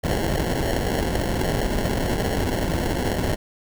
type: noise with sample-and-hold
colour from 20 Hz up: pink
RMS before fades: -23 dBFS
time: 0.03-3.36 s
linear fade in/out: 20 ms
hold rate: 1225 Hz
effects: none